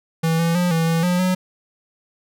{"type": "tone with pitch steps", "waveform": "square", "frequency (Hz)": [163.2, 167, 177.6, 163.9, 165, 178.7, 184], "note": ["E3", "E3", "F3", "E3", "E3", "F3", "F#3"], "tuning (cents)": [-17, 23, 29, -10, 2, 40, -9], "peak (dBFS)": -17, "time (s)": [0.23, 1.35], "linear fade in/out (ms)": 10, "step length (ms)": 160, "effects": []}